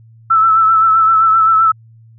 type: tone with vibrato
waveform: sine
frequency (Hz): 1318.5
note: E6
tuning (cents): 0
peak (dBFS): -7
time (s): 0.3-1.72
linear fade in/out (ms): 10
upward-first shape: triangle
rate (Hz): 7.7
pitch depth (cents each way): 41
effects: added 113 Hz sine -40 dBFS peak until 2.18 s